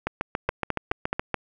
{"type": "two click trains", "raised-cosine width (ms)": 0.5, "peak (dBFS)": [-10, -9], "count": [9, 5], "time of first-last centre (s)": [[0.07, 1.195], [0.49, 1.343]], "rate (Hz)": [7.11, 4.69], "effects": []}